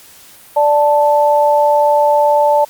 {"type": "tone pair together", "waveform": "sine", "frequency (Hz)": [587.3, 880], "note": ["D5", "A5"], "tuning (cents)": [0, 0], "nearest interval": "perfect fifth", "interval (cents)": 700, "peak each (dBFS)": -11, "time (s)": [0.56, 2.65], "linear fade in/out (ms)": 10, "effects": ["white hiss -41 dBFS RMS until 2.69 s", "Opus 48 kbps"]}